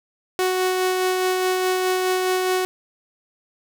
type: tone with tremolo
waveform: sawtooth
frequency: 370.1 Hz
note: F#4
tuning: in tune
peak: -14 dBFS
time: 0.39-2.65 s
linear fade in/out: 0 ms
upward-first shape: sine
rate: 4.8 Hz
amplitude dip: 25%
effects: 8-bit